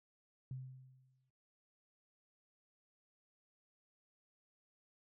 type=tone with exponential decay; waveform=sine; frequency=130 Hz; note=C3; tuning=11 cents flat; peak=-40 dBFS; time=0.51-1.3 s; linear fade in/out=2 ms; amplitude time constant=170 ms; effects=noise-tail reverb RT60 0.6 s tail -22 dB re dry